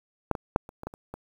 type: clicks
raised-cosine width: 1 ms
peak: -9 / -18 / -6 / -28 / -24 / -19 / -29 / -23 dBFS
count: 8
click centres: 0.313 / 0.352 / 0.561 / 0.691 / 0.834 / 0.87 / 0.939 / 1.14 s
effects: 8-bit